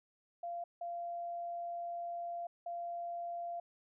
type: tone bursts at uneven times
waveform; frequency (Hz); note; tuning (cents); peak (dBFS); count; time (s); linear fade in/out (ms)
sine; 690; F5; -21; -38; 3; 0.43-0.64 / 0.81-2.47 / 2.66-3.6; 5
effects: none